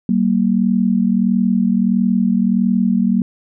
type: tone pair together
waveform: sine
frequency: 191.57 / 233.1 Hz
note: G3 / A#3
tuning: -40 / 0 cents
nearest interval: minor third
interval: 340 cents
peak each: -15 dBFS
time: 0.09-3.22 s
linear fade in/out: 2 ms
effects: none